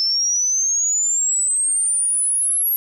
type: exponential sweep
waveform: sine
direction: up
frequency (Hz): 5280 to 11640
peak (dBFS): -16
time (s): 0-2.76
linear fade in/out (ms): 0
effects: 8-bit